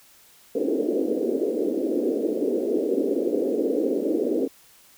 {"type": "band-pass noise", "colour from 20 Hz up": "white", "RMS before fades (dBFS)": -24, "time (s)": [0.55, 4.48], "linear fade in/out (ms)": 5, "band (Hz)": [250, 500], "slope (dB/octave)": 48, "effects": ["white hiss -54 dBFS RMS until 4.97 s"]}